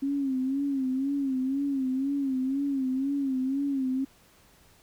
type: tone with vibrato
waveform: sine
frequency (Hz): 270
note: C#4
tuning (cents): -45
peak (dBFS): -25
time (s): 0.02-4.05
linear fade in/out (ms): 10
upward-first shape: sine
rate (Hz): 2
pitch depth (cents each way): 82
effects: pink hiss -59 dBFS RMS until 4.82 s